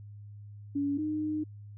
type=tone pair in turn; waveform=sine; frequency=283.6 / 306.2 Hz; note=C#4 / D#4; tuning=+40 / -28 cents; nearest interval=minor second; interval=132 cents; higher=second; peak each=-27 / -29 dBFS; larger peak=first; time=0.75-0.98 / 0.98-1.44 s; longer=second; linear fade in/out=10 ms; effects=added 103 Hz sine -44 dBFS peak until 1.77 s